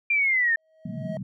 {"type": "linear sweep", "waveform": "sine", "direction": "down", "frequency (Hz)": [2394, 1779], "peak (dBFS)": -19, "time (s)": [0.1, 0.56], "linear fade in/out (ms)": 5}
{"type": "tone with exponential growth", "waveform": "triangle", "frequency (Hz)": 636, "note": "D#5", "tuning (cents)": 38, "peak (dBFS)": -27, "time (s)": [0.57, 1.17], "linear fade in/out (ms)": 1, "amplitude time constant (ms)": 130}
{"type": "band-pass noise", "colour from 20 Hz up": "pink", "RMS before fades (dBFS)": -33, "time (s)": [0.85, 1.23], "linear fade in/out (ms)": 5, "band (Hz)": [120, 240], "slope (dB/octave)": 96}
{"effects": []}